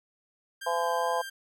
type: tone with vibrato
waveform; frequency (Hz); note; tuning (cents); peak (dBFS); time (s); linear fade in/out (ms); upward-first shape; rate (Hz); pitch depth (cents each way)
sawtooth; 1589; G6; +23; -34; 0.61-1.3; 10; sine; 2.4; 10
type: harmonic tone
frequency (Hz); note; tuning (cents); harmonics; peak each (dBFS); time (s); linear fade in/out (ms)
170; F3; -46; 3 / 4 / 5 / 6; -31 / -31 / -31 / -31; 0.66-1.22; 10
effects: none